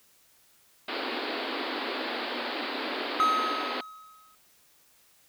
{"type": "band-pass noise", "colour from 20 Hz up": "pink", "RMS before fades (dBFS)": -33, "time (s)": [0.88, 3.81], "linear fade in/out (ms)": 5, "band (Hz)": [240, 4700], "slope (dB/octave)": 96}
{"type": "tone with exponential decay", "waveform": "triangle", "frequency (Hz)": 1273, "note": "D#6", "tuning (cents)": 39, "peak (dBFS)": -17, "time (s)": [3.2, 4.35], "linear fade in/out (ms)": 0, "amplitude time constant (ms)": 250}
{"effects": ["white hiss -62 dBFS RMS until 5.28 s"]}